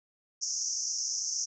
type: band-pass noise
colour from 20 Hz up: pink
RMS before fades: -33 dBFS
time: 0.41-1.46 s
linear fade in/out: 20 ms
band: 5400 to 6500 Hz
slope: 96 dB/octave
effects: none